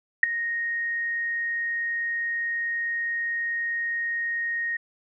sine tone with ADSR envelope, 1864.7 Hz, A#6, in tune, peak -9 dBFS, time 0.23-4.77 s, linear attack 4 ms, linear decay 8 ms, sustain -16 dB, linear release 7 ms, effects none

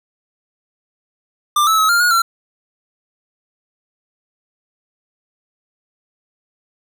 square tone with pitch steps, 1189 / 1305 / 1283 / 1398 / 1443 / 1359 Hz, D6 / E6 / E6 / F6 / F#6 / F6, +21 / -18 / -47 / +1 / -44 / -48 cents, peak -12 dBFS, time 1.56-2.22 s, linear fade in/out 5 ms, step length 110 ms, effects none

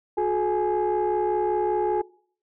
sine tone cluster, 362 / 427.2 / 838 Hz, F#4 / G#4 / G#5, -38 / +49 / +15 cents, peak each -24 dBFS, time 0.17-2.02 s, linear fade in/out 10 ms, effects noise-tail reverb RT60 0.5 s tail -22 dB re dry + tanh soft clip ceiling -16 dBFS

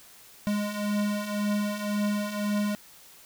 square beating tone pair, 205.5 / 207.4 Hz, G#3 / G#3, -18 / -2 cents, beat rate 1.9 Hz, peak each -33 / -28 dBFS, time 0.47-2.75 s, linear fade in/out 0 ms, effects white hiss -52 dBFS RMS until 3.25 s

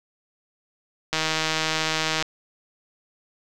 click train, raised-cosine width 0.2 ms, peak -6 dBFS, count 174, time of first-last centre 1.13-2.225 s, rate 158 Hz, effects none

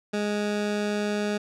20% pulse tone, 207.7 Hz, G#3, in tune, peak -20 dBFS, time 0.13-1.38 s, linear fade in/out 10 ms, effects low-pass 7000 Hz 12 dB/octave

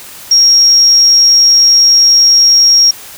sine tone, 5590 Hz, F8, 1 cent sharp, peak -3 dBFS, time 0.31-2.91 s, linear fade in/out 5 ms, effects white hiss -31 dBFS RMS until 3.17 s

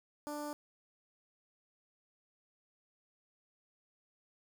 15% pulse tone with notch filter, 295.3 Hz, D4, 10 cents sharp, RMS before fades -41 dBFS, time 0.27-0.53 s, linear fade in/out 0 ms, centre 2800 Hz, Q 0.77, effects 12-bit

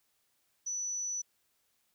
sine tone, 5950 Hz, F#8, 9 cents sharp, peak -33 dBFS, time 0.66-1.22 s, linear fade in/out 10 ms, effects white hiss -75 dBFS RMS until 1.94 s

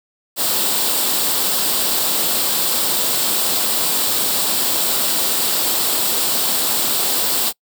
white noise with comb filter, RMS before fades -18 dBFS, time 0.36-7.53 s, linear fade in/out 50 ms, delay 0.24 ms, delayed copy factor +0.5, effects noise-tail reverb RT60 0.1 s tail -26 dB re dry + high-pass 200 Hz 12 dB/octave

